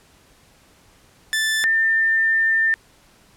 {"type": "tone pair in turn", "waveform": ["sawtooth", "sine"], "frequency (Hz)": [1760, 1797], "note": ["A6", "A6"], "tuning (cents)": [0, 36], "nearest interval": "unison", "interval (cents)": 36, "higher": "second", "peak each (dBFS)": -15, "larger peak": "neither", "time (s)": [[1.33, 1.64], [1.64, 2.74]], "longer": "second", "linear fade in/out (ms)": 0, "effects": ["pink hiss -54 dBFS RMS until 3.36 s", "low-pass 12000 Hz 12 dB/octave"]}